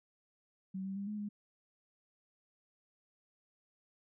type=tone with pitch steps; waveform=sine; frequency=190.1 / 193.3 / 199.3 / 210.5 / 206.5 Hz; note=F#3 / G3 / G3 / G#3 / G#3; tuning=+47 / -24 / +29 / +24 / -10 cents; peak=-37 dBFS; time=0.74-1.29 s; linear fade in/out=10 ms; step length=110 ms; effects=none